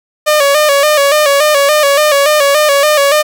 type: tone with vibrato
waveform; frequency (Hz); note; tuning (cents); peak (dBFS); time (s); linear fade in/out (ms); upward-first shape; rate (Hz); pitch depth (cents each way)
sawtooth; 583; D5; -13; -3; 0.26-3.23; 20; square; 3.5; 66
effects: none